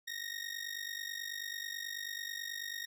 20% pulse ring-modulated tone, 1864.7 Hz, A#6, in tune, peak -31 dBFS, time 0.07-2.86 s, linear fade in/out 10 ms, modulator 24.6 Hz, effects none

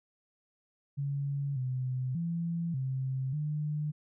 sine tone with pitch steps, 140.7 / 128.3 / 168.7 / 132 / 150.3 Hz, C#3 / C3 / E3 / C3 / D3, +26 / -34 / +40 / +16 / +40 cents, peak -30 dBFS, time 0.97-3.92 s, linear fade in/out 20 ms, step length 590 ms, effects none

